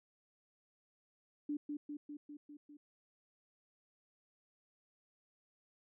sine tone with echo, 293.7 Hz, D4, in tune, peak -35 dBFS, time 1.49-1.57 s, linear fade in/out 5 ms, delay 200 ms, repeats 6, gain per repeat -3 dB, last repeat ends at 2.77 s, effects none

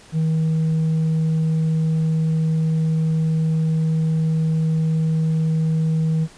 sine tone with tanh clipping, 159.5 Hz, D#3, 43 cents sharp, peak -17 dBFS, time 0.12-6.28 s, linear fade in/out 50 ms, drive 2 dB, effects pink hiss -46 dBFS RMS until 6.37 s + resampled to 22050 Hz

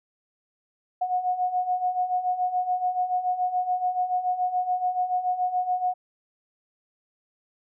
sine beating tone pair, 724 / 731 Hz, F#5 / F#5, -38 / -21 cents, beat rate 7 Hz, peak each -29 / -24 dBFS, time 1.01-5.94 s, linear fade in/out 10 ms, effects none

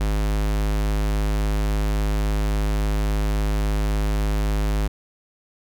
square tone, 51.8 Hz, G#1, 4 cents flat, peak -20 dBFS, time 0-4.88 s, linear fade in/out 10 ms, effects none

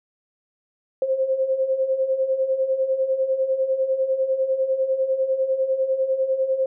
sine beating tone pair, 521 / 531 Hz, C5 / C5, -7 / +25 cents, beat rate 10 Hz, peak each -26 / -20 dBFS, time 1.02-6.66 s, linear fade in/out 2 ms, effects none

